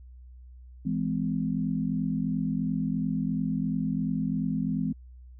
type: chord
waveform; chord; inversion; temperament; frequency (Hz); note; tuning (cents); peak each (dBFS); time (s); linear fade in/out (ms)
sine; E augmented; none; equal with one note detuned; 164.81 / 207.7 / 256.4; E3 / G#3 / B#3; 0 / 0 / -35; -30; 0.85-4.93; 10
effects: added 62 Hz sine -45 dBFS peak until 5.39 s